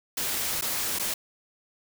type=noise with dropouts; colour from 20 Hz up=white; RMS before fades=-29 dBFS; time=0.17-1.14 s; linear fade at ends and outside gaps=5 ms; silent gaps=0.612-0.621 / 0.988-0.995 s; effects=none